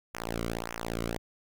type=tone with flanger; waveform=sawtooth; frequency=57.2 Hz; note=A#1; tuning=32 cents flat; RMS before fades=-35 dBFS; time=0.14-1.18 s; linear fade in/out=5 ms; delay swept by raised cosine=0.23 to 1.18 ms; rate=1.7 Hz; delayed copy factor=-1; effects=none